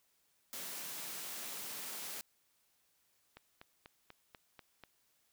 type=high-pass noise; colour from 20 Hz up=white; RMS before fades=-44 dBFS; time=0.53-2.21 s; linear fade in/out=0 ms; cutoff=140 Hz; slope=48 dB/octave
type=click train; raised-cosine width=0.3 ms; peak=-35 dBFS; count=7; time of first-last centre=3.37-4.837 s; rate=4.09 Hz
effects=white hiss -75 dBFS RMS until 5.32 s